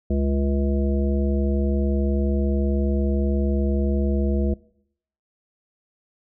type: harmonic tone with a mistuned harmonic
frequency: 69.3 Hz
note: C#2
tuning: in tune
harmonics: 1 / 3 / 5 / 7 / 9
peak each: -21 / -24 / -28 / -32 / -34 dBFS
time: 0.1-4.54 s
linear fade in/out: 5 ms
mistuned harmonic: 9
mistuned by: +36 cents
effects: noise-tail reverb RT60 0.7 s tail -21 dB re dry